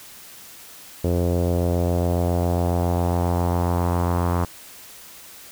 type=tone with low-pass filter sweep; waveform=sawtooth; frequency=87.31 Hz; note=F2; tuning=in tune; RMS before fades=-21 dBFS; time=1.04-4.45 s; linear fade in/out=5 ms; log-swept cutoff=500 to 1100 Hz; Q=2.5; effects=white hiss -43 dBFS RMS until 5.51 s